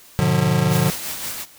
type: chord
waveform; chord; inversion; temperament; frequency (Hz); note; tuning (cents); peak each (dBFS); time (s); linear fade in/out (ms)
square; G# diminished seventh; none; just; 103.83 / 124.59 / 149.51 / 179.41; G#2 / B2 / D3 / F3; 0 / +16 / +31 / +47; -26 / -23 / -20 / -21; 0.19-0.9; 0
type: noise with tremolo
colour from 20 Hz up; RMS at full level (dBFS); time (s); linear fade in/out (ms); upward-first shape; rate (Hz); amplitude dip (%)
white; -27; 0.69-1.46; 50; sine; 5.6; 40
effects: white hiss -47 dBFS RMS until 1.58 s